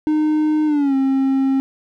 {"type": "tone with pitch glide", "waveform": "triangle", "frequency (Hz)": [306.6, 268.5], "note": ["D#4", "C4"], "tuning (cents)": [-25, 45], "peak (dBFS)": -12, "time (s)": [0.07, 1.6], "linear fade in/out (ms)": 0, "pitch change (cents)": -230, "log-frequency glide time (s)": [0.66, 0.95], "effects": []}